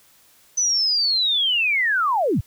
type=linear sweep; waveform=sine; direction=down; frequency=6080 to 62 Hz; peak=-17 dBFS; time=0.57-2.41 s; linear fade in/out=10 ms; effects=white hiss -55 dBFS RMS until 2.46 s